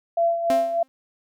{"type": "tone with tremolo", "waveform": "sine", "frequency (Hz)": 677, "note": "E5", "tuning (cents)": 46, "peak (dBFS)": -16, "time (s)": [0.17, 0.83], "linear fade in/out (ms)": 5, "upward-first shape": "sine", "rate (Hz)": 3.3, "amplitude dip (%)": 60}
{"type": "tone with exponential decay", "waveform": "sawtooth", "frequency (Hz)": 264.3, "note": "C4", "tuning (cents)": 18, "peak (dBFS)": -19, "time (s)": [0.5, 0.88], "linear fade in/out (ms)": 0, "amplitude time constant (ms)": 81}
{"effects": []}